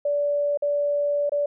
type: tone with dropouts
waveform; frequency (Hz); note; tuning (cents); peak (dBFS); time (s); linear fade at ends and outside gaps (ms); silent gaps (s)
sine; 579; D5; -25; -20; 0.05-1.46; 5; 0.574-0.622 / 1.295-1.319
effects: none